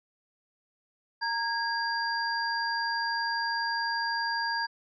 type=tone cluster; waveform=sine; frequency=925 / 1642 / 4750 Hz; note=A#5 / G#6 / D8; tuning=-14 / -20 / +19 cents; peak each=-31 / -31 / -34 dBFS; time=1.21-4.67 s; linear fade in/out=20 ms; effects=none

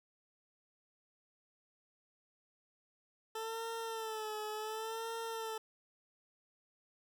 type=tone with vibrato; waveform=20% pulse; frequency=441.3 Hz; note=A4; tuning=5 cents sharp; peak=-34 dBFS; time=3.35-5.58 s; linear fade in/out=5 ms; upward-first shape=sine; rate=0.69 Hz; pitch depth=59 cents each way; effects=none

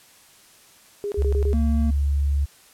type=tone bursts; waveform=sine; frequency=407.9 Hz; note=G#4; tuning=31 cents flat; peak=-24 dBFS; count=5; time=1.04-1.531 s; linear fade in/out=0 ms; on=79 ms; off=24 ms
type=tone with pitch glide; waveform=sine; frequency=69.3 to 70.88 Hz; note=C#2 to C#2; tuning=0 to +39 cents; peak=-18 dBFS; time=1.17-2.46 s; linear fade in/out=20 ms; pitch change=+39 cents; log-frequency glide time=1.32-1.45 s
type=tone; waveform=triangle; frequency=228.2 Hz; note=A#3; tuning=37 cents flat; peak=-21 dBFS; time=1.53-1.91 s; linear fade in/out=10 ms
effects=white hiss -52 dBFS RMS until 2.73 s + low-pass 12000 Hz 12 dB/octave

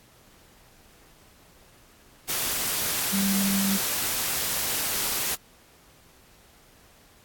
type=tone in noise; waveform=sine; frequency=196 Hz; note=G3; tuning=in tune; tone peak=-23 dBFS; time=3.12-3.78 s; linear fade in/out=20 ms; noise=white; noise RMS=-27 dBFS; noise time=2.28-5.36 s; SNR=+1 dB; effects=pink hiss -56 dBFS RMS until 7.24 s + AAC 64 kbps

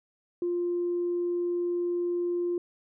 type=tone; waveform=sine; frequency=350 Hz; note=F4; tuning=4 cents sharp; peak=-25 dBFS; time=0.42-2.58 s; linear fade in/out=2 ms; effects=tanh soft clip ceiling -21 dBFS

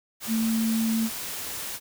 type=tone in noise; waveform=sine; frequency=224.3 Hz; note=A3; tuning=34 cents sharp; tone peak=-22 dBFS; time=0.27-1.1 s; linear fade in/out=50 ms; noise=white; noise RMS=-34 dBFS; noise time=0.2-1.8 s; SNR=+9 dB; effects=none

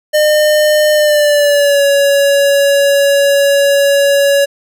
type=tone with pitch glide; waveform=square; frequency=606 to 562.2 Hz; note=D#5 to C#5; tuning=-46 to +24 cents; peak=-8 dBFS; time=0.13-4.46 s; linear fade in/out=20 ms; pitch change=-130 cents; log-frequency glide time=0.93-1.84 s; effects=none

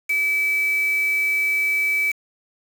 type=tone with quantisation; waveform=sine; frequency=2300 Hz; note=D7; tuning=37 cents flat; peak=-18 dBFS; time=0.09-2.12 s; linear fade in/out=10 ms; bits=5; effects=none

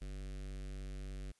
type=tone with notch filter; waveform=square; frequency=48.31 Hz; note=G1; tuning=25 cents flat; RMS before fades=-44 dBFS; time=0.01-1.32 s; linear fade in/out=10 ms; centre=930 Hz; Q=0.96; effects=white hiss -75 dBFS RMS until 1.39 s + resampled to 24000 Hz

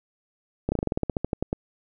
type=slowing click train; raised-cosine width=2 ms; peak=-11 dBFS; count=15; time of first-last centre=0.69-1.529 s; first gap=30 ms; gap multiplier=1.1; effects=none

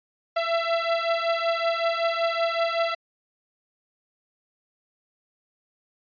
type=beating tone pair; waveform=sawtooth; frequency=667 / 672.3 Hz; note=E5 / E5; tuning=+20 / +34 cents; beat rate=5.3 Hz; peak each=-21 / -22 dBFS; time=0.36-2.95 s; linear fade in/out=10 ms; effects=resampled to 11025 Hz

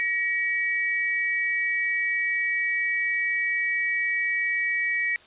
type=tone pair together; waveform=sine; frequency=1906.3 / 2282 Hz; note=A#6 / C#7; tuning=+38 / +50 cents; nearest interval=minor third; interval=312 cents; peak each=-25 / -26 dBFS; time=0-5.16 s; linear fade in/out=0 ms; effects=white hiss -52 dBFS RMS until 5.26 s + resampled to 8000 Hz

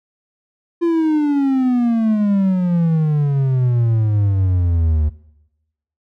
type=exponential sweep; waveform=triangle; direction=down; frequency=344.5 to 74.5 Hz; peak=-11 dBFS; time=0.81-5.1 s; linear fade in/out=20 ms; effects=noise-tail reverb RT60 0.9 s tail -19 dB re dry

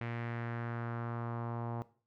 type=tone with low-pass filter sweep; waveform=sawtooth; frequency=117.5 Hz; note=A#2; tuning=14 cents sharp; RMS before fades=-39 dBFS; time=0.01-1.82 s; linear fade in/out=0 ms; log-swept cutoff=2200 to 910 Hz; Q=2.3; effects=noise-tail reverb RT60 0.4 s tail -17 dB re dry

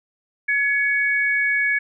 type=tone pair together; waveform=sine; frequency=1694 / 2233 Hz; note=G#6 / C#7; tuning=+34 / +12 cents; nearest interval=perfect fourth; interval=478 cents; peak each=-20 dBFS; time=0.48-1.79 s; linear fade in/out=10 ms; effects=none

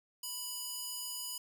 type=tone with high-pass filter; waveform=square; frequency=987.8 Hz; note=B5; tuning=in tune; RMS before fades=-41 dBFS; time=0.23-1.38 s; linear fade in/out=5 ms; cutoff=5100 Hz; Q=0.71; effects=none

